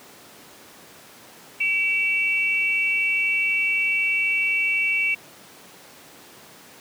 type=tone pair together; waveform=sine; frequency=2296 / 2700 Hz; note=D7 / E7; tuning=-40 / +41 cents; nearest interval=minor third; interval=281 cents; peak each=-22 dBFS; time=1.6-5.15 s; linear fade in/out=10 ms; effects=pink hiss -46 dBFS RMS until 6.8 s + high-pass 200 Hz 12 dB/octave